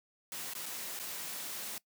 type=noise with dropouts; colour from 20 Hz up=white; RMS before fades=-41 dBFS; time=0.32-1.78 s; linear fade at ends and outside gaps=1 ms; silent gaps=0.536-0.551 / 0.658-0.662 / 0.991-0.997 s; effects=noise-tail reverb RT60 0.1 s tail -21 dB re dry + high-pass 150 Hz 12 dB/octave